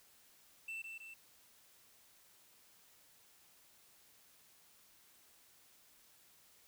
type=tone with echo; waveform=triangle; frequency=2671 Hz; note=E7; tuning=22 cents sharp; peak=-40 dBFS; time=0.68-0.82 s; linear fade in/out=5 ms; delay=160 ms; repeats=2; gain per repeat=-4 dB; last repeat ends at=1.14 s; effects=white hiss -66 dBFS RMS until 6.67 s